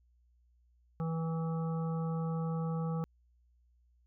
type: harmonic tone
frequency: 163.1 Hz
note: E3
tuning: 18 cents flat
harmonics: 1 / 3 / 5 / 7 / 8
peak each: -32 / -42 / -46 / -49 / -50 dBFS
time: 1-3.04 s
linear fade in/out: 0 ms
effects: added 60 Hz sine -65 dBFS peak until 4.06 s

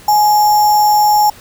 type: tone with sample-and-hold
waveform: sine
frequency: 841 Hz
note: G#5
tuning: 22 cents sharp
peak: -7 dBFS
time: 0.08-1.3 s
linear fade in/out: 5 ms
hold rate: 6300 Hz
effects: pink hiss -39 dBFS RMS until 1.4 s

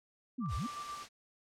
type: linear two-way sweep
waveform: sine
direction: down then up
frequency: 270.4 to 52 to 270.4 Hz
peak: -34 dBFS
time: 0.38-0.67 s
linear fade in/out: 10 ms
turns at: 0.55 s
type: tone with tremolo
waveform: sine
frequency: 1176 Hz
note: D6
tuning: 2 cents sharp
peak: -39 dBFS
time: 0.4-1.05 s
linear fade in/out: 50 ms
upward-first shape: square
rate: 8.2 Hz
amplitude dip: 40%
type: noise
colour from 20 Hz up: white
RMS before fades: -46 dBFS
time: 0.48-1.09 s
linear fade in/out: 50 ms
effects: low-pass 6000 Hz 12 dB/octave

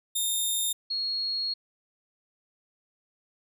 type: tone pair in turn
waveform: 10% pulse / sine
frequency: 3652 / 4303 Hz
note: A#7 / C8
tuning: -36 / +48 cents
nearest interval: minor third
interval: 284 cents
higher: second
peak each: -18 / -27 dBFS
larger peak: first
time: 0.15-0.73 / 0.9-1.54 s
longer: second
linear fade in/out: 10 ms
effects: none

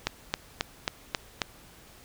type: click train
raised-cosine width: 0.2 ms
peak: -8 dBFS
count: 6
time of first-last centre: 0.07-1.418 s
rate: 3.71 Hz
effects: pink hiss -53 dBFS RMS until 2.04 s

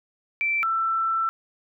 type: tone pair in turn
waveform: sine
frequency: 2337 / 1334.5 Hz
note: D7 / E6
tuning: -9 / +21 cents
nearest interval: minor seventh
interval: 970 cents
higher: first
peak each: -21 dBFS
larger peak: neither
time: 0.41-0.63 / 0.63-1.29 s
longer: second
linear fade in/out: 0 ms
effects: none

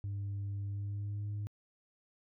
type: tone with pitch glide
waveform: sine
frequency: 100.1 to 103.39 Hz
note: G2 to G#2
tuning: +37 to -7 cents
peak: -33 dBFS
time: 0.04-1.47 s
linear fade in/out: 0 ms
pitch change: +56 cents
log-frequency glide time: 0.65-1.29 s
effects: tanh soft clip ceiling -34 dBFS

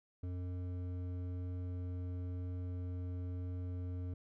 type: tone with hard clipping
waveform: triangle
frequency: 89.9 Hz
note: F#2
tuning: 49 cents flat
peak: -40 dBFS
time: 0.23-4.14 s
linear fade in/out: 5 ms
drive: 14 dB
effects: none

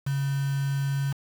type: tone with quantisation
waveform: sine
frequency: 138.59 Hz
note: C#3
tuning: in tune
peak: -24 dBFS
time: 0.06-1.13 s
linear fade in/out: 10 ms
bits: 6
effects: none

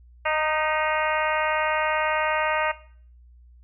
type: harmonic tone with a mistuned harmonic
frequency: 308.8 Hz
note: D#4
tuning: 13 cents flat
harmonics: 2 / 3 / 4 / 5 / 6 / 7 / 8 / 9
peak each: -26 / -28 / -29 / -30 / -31 / -31 / -32 / -33 dBFS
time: 0.25-2.72 s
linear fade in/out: 10 ms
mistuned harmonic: 6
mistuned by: +36 cents
effects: noise-tail reverb RT60 0.5 s tail -18 dB re dry + added 60 Hz sine -48 dBFS peak until 3.63 s

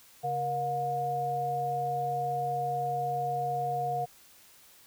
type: tone cluster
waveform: sine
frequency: 140.4 / 473.8 / 717 Hz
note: C#3 / A#4 / F5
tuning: +22 / +28 / +45 cents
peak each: -38 / -37 / -29 dBFS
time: 0.23-4.06 s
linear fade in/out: 20 ms
effects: white hiss -57 dBFS RMS until 4.86 s

